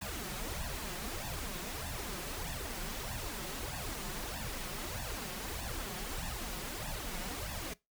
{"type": "noise with flanger", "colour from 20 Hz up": "pink", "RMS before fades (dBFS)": -40, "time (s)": [0.01, 7.74], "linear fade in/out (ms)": 10, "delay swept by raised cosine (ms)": [1.1, 5.6], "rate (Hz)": 1.6, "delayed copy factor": 0.85, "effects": ["noise-tail reverb RT60 0.2 s tail -21 dB re dry"]}